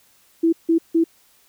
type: tone bursts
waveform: sine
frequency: 330 Hz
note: E4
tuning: 2 cents sharp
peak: -13 dBFS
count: 3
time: 0.43-1.041 s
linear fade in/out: 10 ms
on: 97 ms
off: 160 ms
effects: white hiss -57 dBFS RMS until 1.48 s